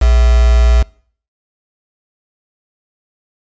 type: tone with quantisation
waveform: sine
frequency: 59.3 Hz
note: A#1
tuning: 30 cents sharp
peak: -6 dBFS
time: 0.01-0.83 s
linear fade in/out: 10 ms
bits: 3
effects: noise-tail reverb RT60 0.5 s tail -24 dB re dry + resampled to 16000 Hz